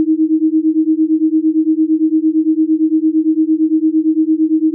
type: beating tone pair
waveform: sine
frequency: 311.1 / 319.9 Hz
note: D#4 / D#4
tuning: 0 / +48 cents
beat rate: 8.8 Hz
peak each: -13 dBFS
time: 0-4.74 s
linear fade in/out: 0 ms
effects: none